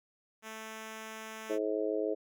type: tone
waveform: 5% pulse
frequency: 220 Hz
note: A3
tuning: in tune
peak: -31 dBFS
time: 0.42-1.59 s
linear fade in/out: 50 ms
type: harmonic tone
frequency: 107.1 Hz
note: A2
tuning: 46 cents flat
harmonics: 3 / 4 / 5 / 6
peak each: -36 / -33 / -36 / -38 dBFS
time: 1.49-2.15 s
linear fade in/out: 20 ms
effects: none